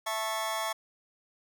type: chord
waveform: sawtooth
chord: A major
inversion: second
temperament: just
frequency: 660 / 880 / 1100 Hz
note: E5 / A5 / C#6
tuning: +2 / 0 / -14 cents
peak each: -31 dBFS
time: 0.06-0.73 s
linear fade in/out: 10 ms
effects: none